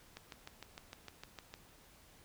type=click train; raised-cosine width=0.2 ms; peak=-29 dBFS; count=10; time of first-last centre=0.17-1.54 s; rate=6.57 Hz; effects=pink hiss -62 dBFS RMS until 2.24 s